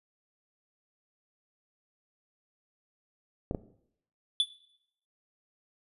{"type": "clicks", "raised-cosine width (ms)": 2, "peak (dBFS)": -17, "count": 2, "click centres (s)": [3.511, 3.548]}
{"type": "tone with exponential decay", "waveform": "triangle", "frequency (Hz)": 3468, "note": "A7", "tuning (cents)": -26, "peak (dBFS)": -17, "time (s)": [4.4, 4.5], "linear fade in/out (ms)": 1, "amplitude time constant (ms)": 21}
{"effects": ["noise-tail reverb RT60 0.7 s tail -17 dB re dry", "resampled to 32000 Hz"]}